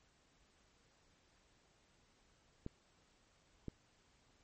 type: clicks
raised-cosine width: 3 ms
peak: -30 dBFS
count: 2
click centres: 2.664 / 3.683 s
effects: pink hiss -72 dBFS RMS until 4.43 s + MP3 32 kbps